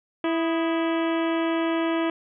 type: harmonic tone with a mistuned harmonic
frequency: 329.6 Hz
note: E4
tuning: in tune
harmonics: 1 / 2 / 3 / 4 / 5 / 6 / 7 / 8 / 9 / 10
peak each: -23 / -29 / -33 / -35 / -37 / -39 / -40 / -41 / -42 / -43 dBFS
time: 0.24-2.1 s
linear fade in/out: 2 ms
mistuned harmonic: 4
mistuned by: -87 cents
effects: none